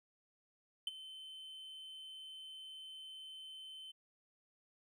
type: tone with ADSR envelope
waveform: triangle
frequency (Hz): 3071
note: G7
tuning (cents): -36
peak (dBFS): -32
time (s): 0.87-3.92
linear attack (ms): 3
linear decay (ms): 24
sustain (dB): -15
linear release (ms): 14
effects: none